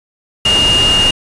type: tone in noise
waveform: sine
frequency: 2836 Hz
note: F7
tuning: 26 cents sharp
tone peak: -9 dBFS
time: 0.45-1.11 s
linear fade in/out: 5 ms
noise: pink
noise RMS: -17 dBFS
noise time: 0.45-1.11 s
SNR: +5 dB
effects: resampled to 22050 Hz